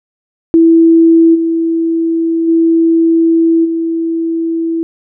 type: tone with level steps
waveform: sine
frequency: 329.6 Hz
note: E4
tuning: in tune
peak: -3 / -10 / -6 / -12 dBFS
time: 0.54-4.83 s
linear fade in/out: 0 ms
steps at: 1.34 / 2.47 / 3.64 s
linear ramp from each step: 20 ms
effects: none